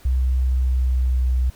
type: tone with pitch glide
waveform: sine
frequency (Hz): 64 to 63.05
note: C2 to B1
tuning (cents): -38 to +36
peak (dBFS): -16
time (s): 0.05-1.5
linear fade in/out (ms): 5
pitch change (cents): -26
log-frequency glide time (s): 0.48-1.32
effects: pink hiss -50 dBFS RMS until 1.55 s